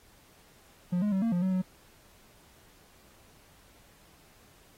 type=tone with pitch steps; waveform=triangle; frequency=177.9 / 208.2 / 191.2 / 229.3 / 176.4 / 187.8 / 185.3 Hz; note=F3 / G#3 / G3 / A#3 / F3 / F#3 / F#3; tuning=+32 / +5 / -43 / -28 / +18 / +26 / +3 cents; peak=-23 dBFS; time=0.92-1.62 s; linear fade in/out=10 ms; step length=100 ms; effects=pink hiss -60 dBFS RMS until 4.77 s + AAC 48 kbps